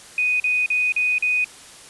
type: tone bursts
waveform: sine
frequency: 2489 Hz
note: D#7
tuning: in tune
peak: -17 dBFS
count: 5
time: 0.18-1.444 s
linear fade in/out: 2 ms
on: 220 ms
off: 41 ms
effects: white hiss -43 dBFS RMS until 1.89 s + resampled to 24000 Hz